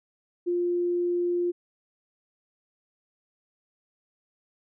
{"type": "tone", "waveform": "sine", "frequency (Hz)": 350.9, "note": "F4", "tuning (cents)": 8, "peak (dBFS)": -23, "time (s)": [0.46, 1.52], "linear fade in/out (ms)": 20, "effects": []}